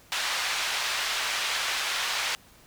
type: band-pass noise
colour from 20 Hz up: white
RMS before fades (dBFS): -29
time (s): 0.12-2.35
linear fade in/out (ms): 0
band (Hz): 900 to 3900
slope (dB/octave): 12
effects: pink hiss -55 dBFS RMS until 2.66 s